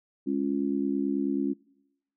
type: chord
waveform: sine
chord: Db major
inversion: second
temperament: just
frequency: 207.9 / 277.2 / 346.5 Hz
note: Ab3 / Db4 / F4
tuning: +2 / 0 / -14 cents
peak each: -31 / -27 / -32 dBFS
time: 0.26-1.54 s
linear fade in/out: 20 ms
effects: noise-tail reverb RT60 0.9 s tail -24 dB re dry